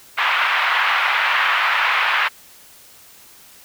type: band-pass noise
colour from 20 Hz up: pink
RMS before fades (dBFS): -18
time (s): 0.17-2.29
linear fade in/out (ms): 20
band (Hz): 1000 to 2800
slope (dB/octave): 24
effects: white hiss -46 dBFS RMS until 3.64 s